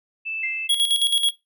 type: tone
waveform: sine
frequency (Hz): 2637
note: E7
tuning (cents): 0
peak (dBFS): -26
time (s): 0.25-0.68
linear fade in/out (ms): 20
type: tone with exponential decay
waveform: sine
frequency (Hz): 2093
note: C7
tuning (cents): 0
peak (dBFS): -23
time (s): 0.43-0.89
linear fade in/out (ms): 5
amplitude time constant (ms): 98
type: tone with tremolo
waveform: square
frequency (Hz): 3322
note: G#7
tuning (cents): 0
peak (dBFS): -16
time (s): 0.69-1.31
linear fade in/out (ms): 10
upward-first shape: square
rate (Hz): 9.2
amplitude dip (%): 60
effects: noise-tail reverb RT60 0.2 s tail -19 dB re dry